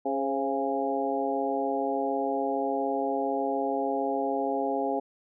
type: harmonic tone with a mistuned harmonic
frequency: 137.3 Hz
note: C#3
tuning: 16 cents flat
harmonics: 2 / 3 / 4 / 5 / 6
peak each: -32 / -32 / -32 / -32 / -32 dBFS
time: 0.05-5 s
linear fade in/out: 10 ms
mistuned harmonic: 4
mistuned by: -42 cents
effects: none